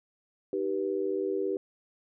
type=chord; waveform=sine; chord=Eb augmented; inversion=none; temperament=just; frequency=311.1 / 388.9 / 486.1 Hz; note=Eb4 / G4 / B4; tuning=0 / -14 / -28 cents; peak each=-35 / -29 / -34 dBFS; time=0.53-1.57 s; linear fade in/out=2 ms; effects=none